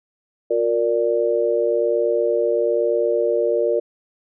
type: chord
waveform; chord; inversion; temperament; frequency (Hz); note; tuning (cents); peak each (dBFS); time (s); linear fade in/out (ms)
sine; Bb major; second; equal with one note detuned; 358 / 466.2 / 587.3; F4 / Bb4 / D5; +43 / 0 / 0; -23 / -19 / -21; 0.5-3.8; 10
effects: none